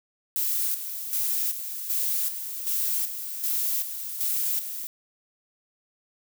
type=noise with tremolo; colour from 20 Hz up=violet; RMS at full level=-26 dBFS; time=0.36-4.87 s; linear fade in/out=0 ms; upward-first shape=square; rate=1.3 Hz; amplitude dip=60%; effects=none